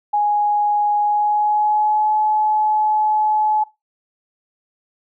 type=tone with pitch glide; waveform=sine; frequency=831 to 854.9 Hz; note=G#5 to G#5; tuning=+1 to +50 cents; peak=-14 dBFS; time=0.13-3.64 s; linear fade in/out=10 ms; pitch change=+49 cents; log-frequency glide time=1.01-2.14 s; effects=noise-tail reverb RT60 0.2 s tail -18 dB re dry

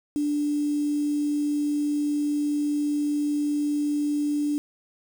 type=tone with quantisation; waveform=sine; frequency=293.7 Hz; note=D4; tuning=in tune; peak=-22 dBFS; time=0.16-4.58 s; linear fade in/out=0 ms; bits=7; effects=none

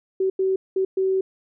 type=tone bursts at uneven times; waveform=sine; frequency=380.6 Hz; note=F#4; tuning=49 cents sharp; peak=-18 dBFS; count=4; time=0.2-0.3 / 0.39-0.56 / 0.76-0.85 / 0.97-1.21 s; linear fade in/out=5 ms; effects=none

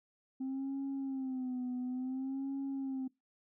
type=tone with vibrato; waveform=sine; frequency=261.6 Hz; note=C4; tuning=in tune; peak=-33 dBFS; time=0.4-3.08 s; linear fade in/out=10 ms; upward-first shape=sine; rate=0.57 Hz; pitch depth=80 cents each way; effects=noise-tail reverb RT60 0.2 s tail -23 dB re dry + tanh soft clip ceiling -33 dBFS

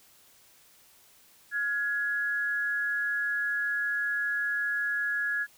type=tone pair together; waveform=sine; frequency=1424 / 1678.8 Hz; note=F6 / G#6; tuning=+33 / +18 cents; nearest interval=minor third; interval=285 cents; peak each=-35 / -27 dBFS; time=1.51-5.47 s; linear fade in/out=50 ms; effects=white hiss -59 dBFS RMS until 5.57 s

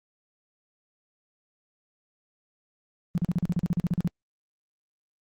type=tone bursts; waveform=sine; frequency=174.1 Hz; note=F3; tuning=5 cents flat; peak=-21 dBFS; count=14; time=3.15-4.075 s; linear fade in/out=0 ms; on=28 ms; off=41 ms; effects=Opus 24 kbps

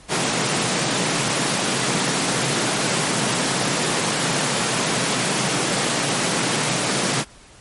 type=high-pass noise; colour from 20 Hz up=pink; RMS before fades=-21 dBFS; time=0.08-7.25 s; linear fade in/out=50 ms; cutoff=120 Hz; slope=96 dB/octave; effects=pink hiss -47 dBFS RMS until 7.6 s + MP3 48 kbps

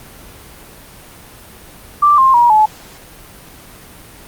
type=tone with pitch steps; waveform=sine; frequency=1174.7 / 1058.7 / 954.2 / 859.9 Hz; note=D6 / C6 / A#5 / A5; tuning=0 / +20 / +40 / -40 cents; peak=-6 dBFS; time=2.02-2.66 s; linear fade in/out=10 ms; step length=160 ms; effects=pink hiss -38 dBFS RMS until 4.27 s + Opus 32 kbps

